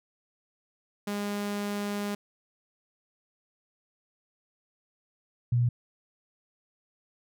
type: tone pair in turn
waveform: sawtooth / sine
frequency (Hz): 204.4 / 120.8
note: G#3 / B2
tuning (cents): -27 / -38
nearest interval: major sixth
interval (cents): 911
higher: first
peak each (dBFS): -26 / -21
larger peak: second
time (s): 1.07-2.15 / 5.52-5.69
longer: first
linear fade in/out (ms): 5
effects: none